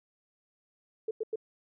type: tone bursts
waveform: sine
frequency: 440 Hz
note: A4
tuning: in tune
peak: -29 dBFS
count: 3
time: 1.08-1.358 s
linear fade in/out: 5 ms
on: 30 ms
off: 94 ms
effects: none